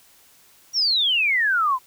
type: exponential sweep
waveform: sine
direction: down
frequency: 5770 to 984 Hz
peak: -17 dBFS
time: 0.73-1.79 s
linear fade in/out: 50 ms
effects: white hiss -54 dBFS RMS until 1.86 s